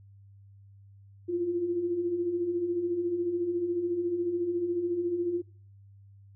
sine beating tone pair, 335.6 / 349.6 Hz, E4 / F4, +31 / +2 cents, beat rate 14 Hz, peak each -36 / -27 dBFS, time 1.28-5.42 s, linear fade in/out 20 ms, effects noise-tail reverb RT60 0.5 s tail -24 dB re dry + added 99 Hz sine -51 dBFS peak until 6.35 s

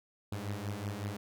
sawtooth beating tone pair, 99.4 / 104.8 Hz, G2 / G#2, +25 / +16 cents, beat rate 5.4 Hz, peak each -35 / -35 dBFS, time 0.32-1.17 s, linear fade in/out 5 ms, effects none

